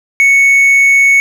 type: tone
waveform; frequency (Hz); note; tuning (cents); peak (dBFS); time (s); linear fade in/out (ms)
triangle; 2216; C#7; -1; -3; 0.2-1.2; 0
effects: none